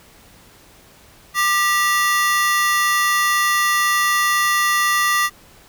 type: ring-modulated tone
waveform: 40% pulse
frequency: 1568 Hz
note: G6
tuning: in tune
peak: -11 dBFS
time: 1.34-5.3 s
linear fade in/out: 50 ms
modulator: 377 Hz
effects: pink hiss -48 dBFS RMS until 5.68 s